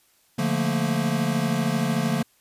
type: chord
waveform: square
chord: Bb major seventh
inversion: first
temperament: equal with one note detuned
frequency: 144.98 / 174.61 / 220 / 233.1 Hz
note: D3 / F3 / A3 / Bb3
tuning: -22 / 0 / 0 / 0 cents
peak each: -28 dBFS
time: 0.38-2.23 s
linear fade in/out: 10 ms
effects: white hiss -62 dBFS RMS until 2.4 s + resampled to 32000 Hz